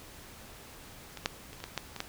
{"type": "clicks", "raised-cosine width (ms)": 0.2, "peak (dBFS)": [-23, -10, -30, -30, -20, -14, -23, -15], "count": 8, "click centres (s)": [1.173, 1.259, 1.531, 1.603, 1.64, 1.777, 1.963, 2.004], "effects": ["pink hiss -50 dBFS RMS until 2.08 s"]}